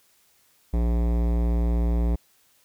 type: tone with hard clipping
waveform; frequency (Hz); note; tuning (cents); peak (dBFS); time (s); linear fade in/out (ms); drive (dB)
sine; 58.27; A#1; 0; -22; 0.73-2.16; 10; 18
effects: white hiss -62 dBFS RMS until 2.64 s